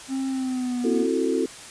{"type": "tone with pitch glide", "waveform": "triangle", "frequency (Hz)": [266.5, 243], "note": ["C4", "B3"], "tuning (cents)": [32, -28], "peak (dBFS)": -22, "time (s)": [0.08, 1.07], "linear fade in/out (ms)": 50, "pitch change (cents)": -160, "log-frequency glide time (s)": [0.29, 0.84]}
{"type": "chord", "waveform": "sine", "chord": "F# half-diminished seventh", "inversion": "second", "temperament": "just", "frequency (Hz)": [266.4, 333, 370, 444], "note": ["C4", "E4", "F#4", "A4"], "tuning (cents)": [31, 18, 0, 16], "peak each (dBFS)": -26, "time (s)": [0.84, 1.46], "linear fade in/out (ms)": 5}
{"effects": ["white hiss -41 dBFS RMS until 1.7 s", "resampled to 22050 Hz"]}